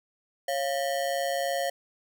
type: ring-modulated tone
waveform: square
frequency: 622.3 Hz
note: D#5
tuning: in tune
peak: -24 dBFS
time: 0.48-1.7 s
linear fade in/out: 5 ms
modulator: 71.5 Hz
effects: 10-bit